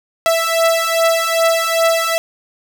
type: beating tone pair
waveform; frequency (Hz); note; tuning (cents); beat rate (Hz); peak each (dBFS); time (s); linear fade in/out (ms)
sawtooth; 659.3 / 661.8; E5 / E5; 0 / +7; 2.5; -12; 0.26-2.18; 0
effects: none